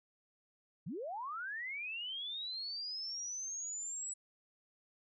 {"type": "linear sweep", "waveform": "sine", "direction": "up", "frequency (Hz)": [126.5, 7902], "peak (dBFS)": -39, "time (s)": [0.86, 4.14], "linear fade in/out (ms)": 10, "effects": []}